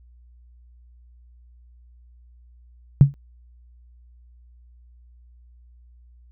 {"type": "tone with exponential decay", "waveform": "sine", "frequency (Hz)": 139.9, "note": "C#3", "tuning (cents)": 16, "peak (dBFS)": -3, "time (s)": [3.01, 3.14], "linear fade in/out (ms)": 0, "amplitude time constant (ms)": 28, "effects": ["added 60 Hz sine -48 dBFS peak until 6.31 s"]}